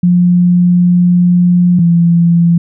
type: tone pair in turn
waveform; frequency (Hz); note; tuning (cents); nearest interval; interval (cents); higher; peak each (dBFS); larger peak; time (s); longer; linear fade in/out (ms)
sine; 177.1 / 170.14; F3 / F3; +24 / -45; minor second; 69; first; -5; neither; 0.03-1.79 / 1.79-2.58; first; 5
effects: none